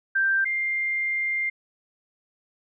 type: tone pair in turn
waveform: sine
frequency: 1573 / 2100 Hz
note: G6 / C7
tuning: +6 / +6 cents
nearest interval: perfect fourth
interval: 500 cents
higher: second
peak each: -19 / -23 dBFS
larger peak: first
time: 0.15-0.45 / 0.45-1.5 s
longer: second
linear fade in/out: 10 ms
effects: none